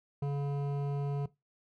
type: tone with hard clipping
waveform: sine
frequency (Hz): 141.8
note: C#3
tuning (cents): +40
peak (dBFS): -32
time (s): 0.22-1.26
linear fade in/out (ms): 5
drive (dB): 12
effects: noise-tail reverb RT60 0.2 s tail -19 dB re dry